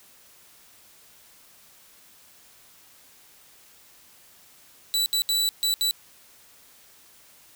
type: tone bursts at uneven times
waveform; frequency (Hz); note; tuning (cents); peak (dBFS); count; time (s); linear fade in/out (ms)
sawtooth; 3951; B7; 0; -18; 5; 4.94-5.06 / 5.13-5.22 / 5.29-5.49 / 5.63-5.74 / 5.81-5.91; 0
effects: white hiss -54 dBFS RMS until 7.55 s